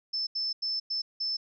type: tone bursts at uneven times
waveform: sine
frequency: 5274 Hz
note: E8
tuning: in tune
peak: -28 dBFS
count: 5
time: 0.13-0.27 / 0.35-0.53 / 0.62-0.8 / 0.9-1.02 / 1.2-1.37 s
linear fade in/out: 10 ms
effects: none